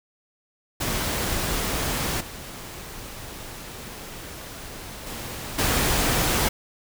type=noise with level steps; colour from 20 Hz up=pink; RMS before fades=-26 / -38 / -34 / -22 dBFS; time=0.8-6.49 s; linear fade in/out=10 ms; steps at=2.2 / 5.06 / 5.58 s; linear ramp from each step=10 ms; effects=none